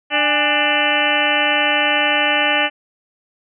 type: harmonic tone with a mistuned harmonic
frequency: 296.3 Hz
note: D4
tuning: 15 cents sharp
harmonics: 1 / 2 / 3 / 4 / 5 / 6 / 7 / 8 / 9 / 10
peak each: -27 / -23 / -22 / -27 / -25 / -21 / -25 / -23 / -22 / -21 dBFS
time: 0.1-2.7 s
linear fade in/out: 50 ms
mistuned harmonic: 3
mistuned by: -120 cents
effects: none